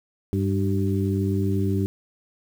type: harmonic tone with a mistuned harmonic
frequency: 98.8 Hz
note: G2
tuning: 14 cents sharp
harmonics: 1 / 2 / 3 / 4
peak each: -23 / -26 / -28 / -29 dBFS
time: 0.33-1.86 s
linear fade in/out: 0 ms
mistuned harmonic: 4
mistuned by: -48 cents
effects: 8-bit